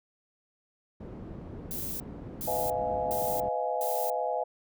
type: low-pass noise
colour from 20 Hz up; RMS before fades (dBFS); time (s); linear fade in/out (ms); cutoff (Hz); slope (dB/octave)
white; -42; 1-3.49; 5; 290; 12
type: noise bursts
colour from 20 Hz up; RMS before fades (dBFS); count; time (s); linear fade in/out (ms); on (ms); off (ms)
violet; -36; 4; 1.71-4.1; 0; 290; 410
type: chord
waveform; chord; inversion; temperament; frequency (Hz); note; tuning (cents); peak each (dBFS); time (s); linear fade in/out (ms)
sine; F half-diminished seventh; second; just; 502.9 / 628.6 / 698.5 / 838.1; Cb5 / Eb5 / F5 / Ab5; +31 / +18 / 0 / +16; -33; 2.47-4.44; 10
effects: none